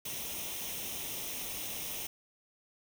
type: noise with comb filter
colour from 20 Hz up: white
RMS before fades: -39 dBFS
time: 0.05-2.07 s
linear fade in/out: 5 ms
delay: 0.33 ms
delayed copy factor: +0.6
effects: none